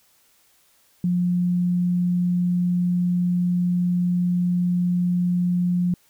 sine tone, 177.5 Hz, F3, 28 cents sharp, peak -18 dBFS, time 1.04-5.94 s, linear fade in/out 2 ms, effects white hiss -60 dBFS RMS until 6.09 s

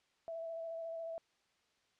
sine tone with vibrato, 659.3 Hz, E5, in tune, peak -40 dBFS, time 0.28-1.18 s, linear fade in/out 0 ms, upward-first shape square, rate 14 Hz, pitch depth 14 cents each way, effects white hiss -75 dBFS RMS until 1.99 s + low-pass 5000 Hz 12 dB/octave

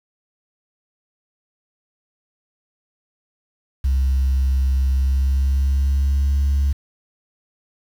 sine tone with pitch glide, 66.3 to 69.96 Hz, C2 to C#2, +23 to +17 cents, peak -13 dBFS, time 3.84-6.73 s, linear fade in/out 10 ms, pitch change +94 cents, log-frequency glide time 4.94-6.36 s, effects tanh soft clip ceiling -13 dBFS + 7-bit

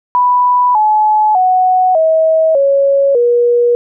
sine tone with pitch steps, 987.8 / 855 / 740 / 640.5 / 554.4 / 479.8 Hz, B5 / A5 / F#5 / E5 / C#5 / A#4, 0 / -50 / 0 / -50 / 0 / +50 cents, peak -7 dBFS, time 0.15-3.75 s, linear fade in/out 0 ms, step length 600 ms, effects none

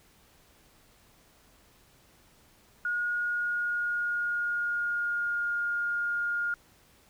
sine tone with pitch glide, 1440 to 1417.7 Hz, F#6 to F6, -47 to +26 cents, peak -27 dBFS, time 2.85-6.54 s, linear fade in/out 2 ms, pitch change -27 cents, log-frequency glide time 3.03-5.54 s, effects pink hiss -61 dBFS RMS until 7.09 s

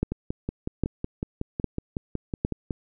two click trains, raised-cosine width 3 ms, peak -10 / -15 dBFS, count 4 / 15, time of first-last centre 0.03-2.449 / 0.12-2.708 s, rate 1.24 / 5.41 Hz, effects none

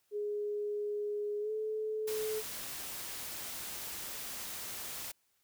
sine tone with pitch glide, 415.3 to 432.7 Hz, G#4 to A4, 0 to -29 cents, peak -33 dBFS, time 0.11-2.43 s, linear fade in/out 50 ms, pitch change +71 cents, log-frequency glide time 1.4-1.51 s
white noise, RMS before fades -42 dBFS, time 2.07-5.12 s, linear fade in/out 10 ms
effects white hiss -75 dBFS RMS until 5.43 s

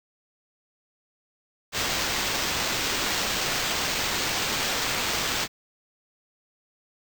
blue noise with sample-and-hold, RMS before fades -27 dBFS, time 1.72-5.48 s, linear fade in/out 50 ms, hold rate 11025 Hz, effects none

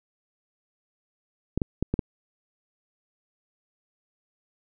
clicks, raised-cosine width 3 ms, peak -11 dBFS, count 5, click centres 1.576 / 1.618 / 1.826 / 1.94 / 1.992 s, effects none

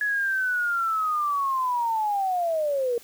sine linear sweep, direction down, 1696 to 463.8 Hz, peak -22 dBFS, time 0.01-2.98 s, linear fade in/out 2 ms, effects white hiss -50 dBFS RMS until 3.03 s

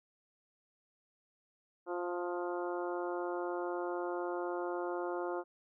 harmonic tone with a mistuned harmonic, 176 Hz, F3, 14 cents sharp, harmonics 2 / 3 / 4 / 5 / 6 / 7 / 8, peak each -37 / -41 / -43 / -45 / -47 / -48 / -49 dBFS, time 1.86-5.44 s, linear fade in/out 50 ms, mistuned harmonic 7, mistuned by +18 cents, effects none

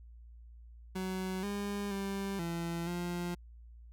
30% pulse tone with pitch steps, 187 / 202.6 / 196.7 / 168.9 / 175.1 Hz, F#3 / G#3 / G3 / E3 / F3, +19 / -43 / +6 / +42 / +5 cents, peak -32 dBFS, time 0.95-3.35 s, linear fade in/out 10 ms, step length 480 ms, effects added 58 Hz sine -50 dBFS peak until 3.92 s

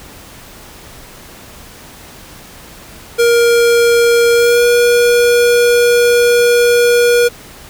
square tone with pitch glide, 470.6 to 479.7 Hz, A#4 to A#4, +16 to +50 cents, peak -8 dBFS, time 3.18-7.29 s, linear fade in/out 20 ms, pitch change +34 cents, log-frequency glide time 4.33-4.64 s, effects pink hiss -36 dBFS RMS until 7.69 s

